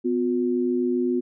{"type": "tone pair together", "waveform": "sine", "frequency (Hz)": [251.2, 358.7], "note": ["B3", "F4"], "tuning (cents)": [30, 46], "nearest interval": "tritone", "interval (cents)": 616, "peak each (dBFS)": -23, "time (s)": [0.04, 1.21], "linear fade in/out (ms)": 20, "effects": []}